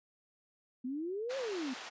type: exponential two-way sweep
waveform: sine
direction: up then down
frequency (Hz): 243.3 to 554.4 to 243.3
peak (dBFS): -35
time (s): 0.84-1.74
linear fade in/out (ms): 10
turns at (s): 1.37
type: band-pass noise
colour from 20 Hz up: pink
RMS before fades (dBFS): -46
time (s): 1.29-1.9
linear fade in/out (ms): 20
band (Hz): 690 to 5500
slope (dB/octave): 12
effects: resampled to 16000 Hz